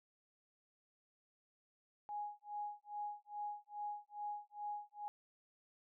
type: tone with tremolo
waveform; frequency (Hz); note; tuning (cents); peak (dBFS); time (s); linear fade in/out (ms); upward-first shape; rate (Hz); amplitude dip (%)
sine; 830; G#5; -1; -39; 2.09-5.08; 0; sine; 2.4; 100
effects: none